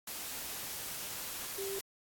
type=tone in noise; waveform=sine; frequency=392 Hz; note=G4; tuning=in tune; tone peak=-37 dBFS; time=1.58-1.79 s; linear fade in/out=5 ms; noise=white; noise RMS=-41 dBFS; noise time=0.07-1.81 s; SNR=+1 dB; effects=AAC 64 kbps